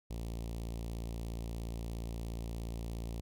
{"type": "tone with notch filter", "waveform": "sawtooth", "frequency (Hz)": 57, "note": "A#1", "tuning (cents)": -38, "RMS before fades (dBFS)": -40, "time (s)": [0.1, 3.21], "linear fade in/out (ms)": 10, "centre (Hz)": 1500, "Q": 0.59, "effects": []}